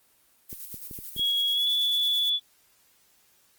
violet noise with tremolo, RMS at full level -38 dBFS, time 0.49-2.3 s, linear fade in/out 10 ms, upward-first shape square, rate 9.1 Hz, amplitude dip 45%
clicks, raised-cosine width 3 ms, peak -29 dBFS, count 6, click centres 0.529 / 0.743 / 0.912 / 0.989 / 1.164 / 1.195 s
sine tone with pitch glide, 3322 to 3441 Hz, G#7 to A7, 0 to -39 cents, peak -22 dBFS, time 1.16-2.4 s, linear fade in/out 50 ms, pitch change +61 cents, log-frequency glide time 1.52-1.68 s
effects white hiss -63 dBFS RMS until 3.58 s + Opus 24 kbps

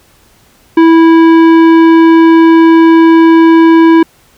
sine tone with tanh clipping, 328.1 Hz, E4, 8 cents flat, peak -3 dBFS, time 0.77-4.03 s, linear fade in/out 5 ms, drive 14 dB, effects pink hiss -46 dBFS RMS until 4.37 s

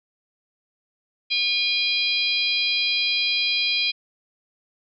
harmonic tone, 810 Hz, G#5, 43 cents flat, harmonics 3 / 4 / 5 / 6, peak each -24 / -25 / -26 / -27 dBFS, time 1.3-3.92 s, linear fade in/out 20 ms, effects none

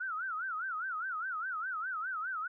sine tone with vibrato, 1396.9 Hz, F6, in tune, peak -34 dBFS, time 0-2.48 s, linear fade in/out 10 ms, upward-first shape sine, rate 4.9 Hz, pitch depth 200 cents each way, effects none

